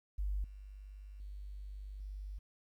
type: tone with level steps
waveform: sine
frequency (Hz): 49.6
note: G1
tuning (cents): +21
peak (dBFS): -33 / -47 / -43 / -41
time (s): 0.18-2.39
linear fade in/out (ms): 10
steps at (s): 0.44 / 1.2 / 2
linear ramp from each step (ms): 2
effects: 12-bit